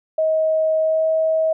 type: tone with pitch glide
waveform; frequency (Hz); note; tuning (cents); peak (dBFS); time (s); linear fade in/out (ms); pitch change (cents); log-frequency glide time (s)
sine; 633 to 638.9; D#5 to D#5; +30 to +46; -15; 0.18-1.53; 5; +16; 0.79-1.07
effects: none